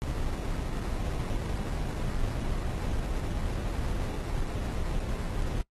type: noise with sample-and-hold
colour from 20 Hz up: brown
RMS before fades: -31 dBFS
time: 0.02-5.61 s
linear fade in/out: 0 ms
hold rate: 3150 Hz
effects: noise-tail reverb RT60 0.1 s tail -20 dB re dry + AAC 32 kbps